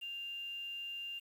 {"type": "tone with quantisation", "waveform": "sine", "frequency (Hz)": 2794, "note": "F7", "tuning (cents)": 0, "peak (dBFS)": -40, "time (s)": [0.01, 1.2], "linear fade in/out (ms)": 20, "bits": 10, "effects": []}